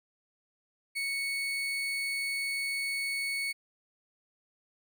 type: tone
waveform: 35% pulse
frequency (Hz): 2217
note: C#7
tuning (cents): 0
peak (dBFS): -29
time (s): 0.95-3.53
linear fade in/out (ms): 20
effects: none